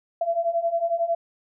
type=beating tone pair; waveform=sine; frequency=668 / 679 Hz; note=E5 / F5; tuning=+23 / -49 cents; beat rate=11 Hz; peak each=-26 / -23 dBFS; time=0.21-1.15 s; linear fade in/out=5 ms; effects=none